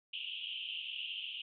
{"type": "band-pass noise", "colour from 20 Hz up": "white", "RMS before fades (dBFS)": -42, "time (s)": [0.13, 1.42], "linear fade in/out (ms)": 5, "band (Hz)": [2700, 3200], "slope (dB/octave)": 96, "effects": []}